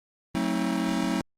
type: chord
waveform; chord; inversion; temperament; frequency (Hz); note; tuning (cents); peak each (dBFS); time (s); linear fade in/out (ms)
square; F# diminished seventh; none; just; 185 / 222 / 266.4 / 319.7; F#3 / A3 / C4 / Eb4; 0 / +16 / +31 / +47; -31; 0.35-1.21; 0
effects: low-pass 10000 Hz 12 dB/octave + Opus 24 kbps